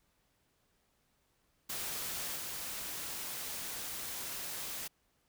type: noise with level steps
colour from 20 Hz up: white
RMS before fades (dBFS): -39 / -41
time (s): 1.69-4.88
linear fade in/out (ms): 10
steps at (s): 2.36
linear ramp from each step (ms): 2
effects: pink hiss -75 dBFS RMS until 5.28 s